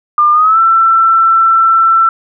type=tone with pitch glide; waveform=sine; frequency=1200 to 1339.2 Hz; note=D6 to E6; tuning=+37 to +27 cents; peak=-5 dBFS; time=0.18-2.09 s; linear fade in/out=2 ms; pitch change=+190 cents; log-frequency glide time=0.32-0.59 s; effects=none